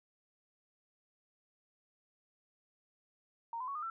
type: tone with pitch steps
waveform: sine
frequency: 926 / 1015.7 / 1114 / 1221.9 / 1340.2 Hz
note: A#5 / B5 / C#6 / D#6 / E6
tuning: -12 / +48 / +8 / -32 / +28 cents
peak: -37 dBFS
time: 3.53-3.9 s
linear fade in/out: 2 ms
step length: 74 ms
effects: none